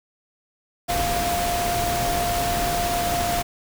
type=tone in noise; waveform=sine; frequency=698 Hz; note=F5; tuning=1 cent flat; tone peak=-23 dBFS; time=0.88-3.43 s; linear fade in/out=20 ms; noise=pink; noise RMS=-26 dBFS; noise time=0.88-3.43 s; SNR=0 dB; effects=none